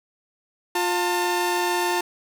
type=tone pair together; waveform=sawtooth; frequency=353.5 / 897 Hz; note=F4 / A5; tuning=+21 / +33 cents; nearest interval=octave + major third; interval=1612 cents; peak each=-20 dBFS; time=0.75-2.01 s; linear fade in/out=5 ms; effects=none